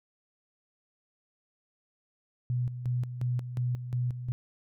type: tone with tremolo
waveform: sine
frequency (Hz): 123.47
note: B2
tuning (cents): 0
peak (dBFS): -26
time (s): 2.5-4.32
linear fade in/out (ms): 0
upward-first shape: square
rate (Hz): 2.8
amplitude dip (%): 65
effects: none